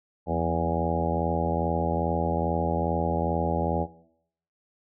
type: harmonic tone with a mistuned harmonic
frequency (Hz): 82.41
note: E2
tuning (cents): 0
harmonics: 1 / 2 / 3 / 4 / 5 / 6 / 7 / 8 / 9 / 10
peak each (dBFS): -31 / -31 / -34 / -35 / -35 / -32 / -32 / -37 / -34 / -32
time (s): 0.26-3.87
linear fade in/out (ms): 50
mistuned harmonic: 2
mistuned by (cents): +63
effects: noise-tail reverb RT60 0.7 s tail -18 dB re dry